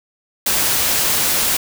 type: noise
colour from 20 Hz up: white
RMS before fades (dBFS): -17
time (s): 0.46-1.57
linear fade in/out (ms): 5
effects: none